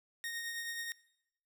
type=tone with tremolo; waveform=sawtooth; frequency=1857 Hz; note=A#6; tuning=7 cents flat; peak=-33 dBFS; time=0.24-0.92 s; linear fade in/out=0 ms; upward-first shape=triangle; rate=9.4 Hz; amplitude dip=40%; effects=noise-tail reverb RT60 0.8 s tail -22 dB re dry